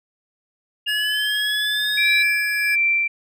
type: linear sweep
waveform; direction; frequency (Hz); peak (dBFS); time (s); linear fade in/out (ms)
sine; up; 2819 to 3951; -22; 0.86-2.23; 10
type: tone with pitch glide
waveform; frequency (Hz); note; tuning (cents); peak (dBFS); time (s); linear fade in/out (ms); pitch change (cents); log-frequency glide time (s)
square; 1700 to 1682.4; G#6 to G#6; +40 to +22; -23; 0.87-2.76; 20; -18; 1.75-2.6
type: tone with tremolo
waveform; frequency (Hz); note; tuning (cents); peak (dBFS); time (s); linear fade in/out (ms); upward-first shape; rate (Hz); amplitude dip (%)
sine; 2349; D7; 0; -15; 1.97-3.08; 10; sine; 1.4; 60
effects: none